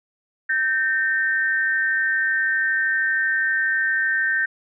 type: tone pair together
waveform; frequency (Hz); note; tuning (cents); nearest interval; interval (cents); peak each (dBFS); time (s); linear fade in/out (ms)
sine; 1556 / 1823.4; G6 / A#6; -13 / -39; minor third; 274; -21; 0.49-4.46; 10
effects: none